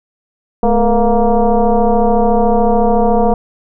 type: tone with frequency modulation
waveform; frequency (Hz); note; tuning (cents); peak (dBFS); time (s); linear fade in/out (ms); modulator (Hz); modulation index
sine; 246.9; B3; 0; -8; 0.63-3.34; 2; 230; 2.6
effects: none